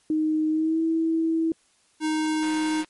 sine tone with pitch glide, 311.1 to 325.2 Hz, D#4 to E4, 0 to -23 cents, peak -20 dBFS, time 0.1-1.52 s, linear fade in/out 2 ms, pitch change +77 cents, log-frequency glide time 0.5-0.81 s
square tone, 311.1 Hz, D#4, in tune, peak -23 dBFS, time 2-2.85 s, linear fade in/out 50 ms
click train, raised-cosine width 0.3 ms, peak -25 dBFS, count 75, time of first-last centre 2.43-2.846 s, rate 178 Hz
effects white hiss -63 dBFS RMS until 2.89 s + MP3 48 kbps

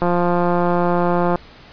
click train, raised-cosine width 1 ms, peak -5 dBFS, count 235, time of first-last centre 0.02-1.357 s, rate 175 Hz, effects pink hiss -43 dBFS RMS until 1.72 s + resampled to 11025 Hz

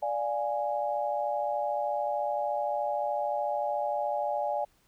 sine chord, D diminished, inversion none, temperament equal with one note detuned, 587.3 / 700.9 / 830.6 Hz, D5 / F5 / Ab5, 0 / +6 / 0 cents, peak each -31 / -34 / -31 dBFS, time 0.02-4.65 s, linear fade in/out 10 ms, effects pink hiss -67 dBFS RMS until 4.87 s

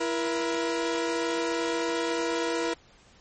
sawtooth tone pair together, 334.1 / 476.9 Hz, E4 / A#4, +23 / +39 cents, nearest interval tritone, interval 616 cents, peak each -25 dBFS, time 0-2.74 s, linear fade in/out 10 ms, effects pink hiss -57 dBFS RMS until 3.2 s + MP3 32 kbps

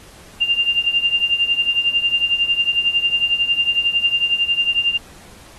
sine tone with tremolo, 2794 Hz, F7, in tune, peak -11 dBFS, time 0.4-4.98 s, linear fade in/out 20 ms, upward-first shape triangle, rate 11 Hz, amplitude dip 85%, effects pink hiss -44 dBFS RMS until 5.58 s + AAC 32 kbps

